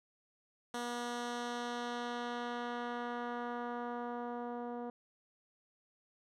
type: tone with low-pass filter sweep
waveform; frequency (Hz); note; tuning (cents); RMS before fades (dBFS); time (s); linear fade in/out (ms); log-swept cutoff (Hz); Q
10% pulse; 240.7; B3; -44; -40; 0.74-4.9; 2; 10000 to 650; 0.83
effects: none